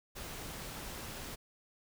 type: noise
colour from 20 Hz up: pink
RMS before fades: -44 dBFS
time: 0.15-1.36 s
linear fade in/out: 20 ms
effects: none